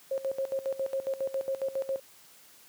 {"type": "tone with tremolo", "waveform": "sine", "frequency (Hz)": 538, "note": "C5", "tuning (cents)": 48, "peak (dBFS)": -27, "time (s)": [0.11, 2], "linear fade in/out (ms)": 5, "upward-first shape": "square", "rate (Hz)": 7.3, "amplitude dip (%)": 80, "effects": ["white hiss -56 dBFS RMS until 2.68 s", "high-pass 100 Hz 12 dB/octave"]}